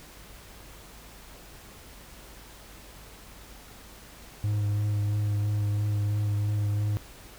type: tone with vibrato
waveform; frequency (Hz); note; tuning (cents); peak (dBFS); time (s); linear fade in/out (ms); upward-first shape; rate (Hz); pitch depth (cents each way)
triangle; 103.83; G#2; 0; -22; 4.44-6.97; 0; sine; 3; 16
effects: added 50 Hz sine -51 dBFS peak until 7.38 s + pink hiss -49 dBFS RMS until 7.38 s